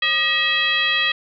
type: tone with frequency modulation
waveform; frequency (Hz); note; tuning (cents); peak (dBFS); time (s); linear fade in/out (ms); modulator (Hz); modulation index
sine; 2588; E7; -32; -16; 0.02-1.12; 5; 682; 1.6
effects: none